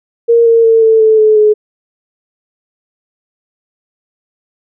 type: tone with pitch steps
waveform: sine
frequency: 466.2 / 459 / 451.9 / 444.9 / 438 / 431.2 / 424.6 Hz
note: A#4 / A#4 / A4 / A4 / A4 / A4 / G#4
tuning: 0 / -27 / +46 / +19 / -8 / -35 / +38 cents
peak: -4 dBFS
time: 0.28-1.54 s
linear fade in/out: 20 ms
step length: 180 ms
effects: none